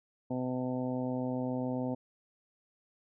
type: harmonic tone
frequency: 127.1 Hz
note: C3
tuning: 50 cents flat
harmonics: 1 / 2 / 3 / 4 / 5 / 6 / 7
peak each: -39 / -33 / -46 / -39 / -42 / -47 / -46 dBFS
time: 0.3-1.95 s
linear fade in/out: 10 ms
effects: none